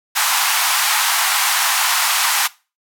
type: band-pass noise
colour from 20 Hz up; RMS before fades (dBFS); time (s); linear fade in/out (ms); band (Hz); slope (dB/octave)
pink; -17; 0.15-2.48; 20; 800 to 16000; 48
effects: noise-tail reverb RT60 0.3 s tail -20 dB re dry